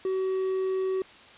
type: tone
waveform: triangle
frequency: 378.3 Hz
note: F#4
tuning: 38 cents sharp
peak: -23 dBFS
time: 0.05-1.02 s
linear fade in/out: 2 ms
effects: white hiss -50 dBFS RMS until 1.37 s + resampled to 8000 Hz